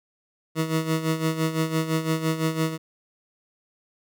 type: tone with tremolo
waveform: 20% pulse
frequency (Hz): 160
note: D#3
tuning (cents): +49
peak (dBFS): -15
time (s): 0.55-2.78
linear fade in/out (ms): 50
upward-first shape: sine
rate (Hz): 5.9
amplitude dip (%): 70
effects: none